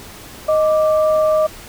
sine tone pair together, 622.3 / 1174.7 Hz, D#5 / D6, 0 / 0 cents, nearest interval major seventh, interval 1100 cents, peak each -12 / -22 dBFS, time 0.48-1.47 s, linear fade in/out 10 ms, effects pink hiss -37 dBFS RMS until 1.68 s

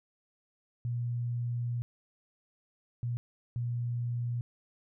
sine tone bursts at uneven times, 120 Hz, B2, 49 cents flat, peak -30 dBFS, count 3, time 0.85-1.82 / 3.03-3.17 / 3.56-4.41 s, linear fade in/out 0 ms, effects none

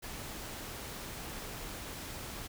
pink noise, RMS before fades -43 dBFS, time 0.02-2.48 s, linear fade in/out 20 ms, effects none

